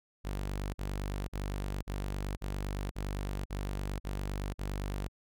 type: tone bursts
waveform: sawtooth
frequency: 49 Hz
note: G1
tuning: in tune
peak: -30 dBFS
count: 9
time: 0.24-5.084 s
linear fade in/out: 20 ms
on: 500 ms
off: 43 ms
effects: none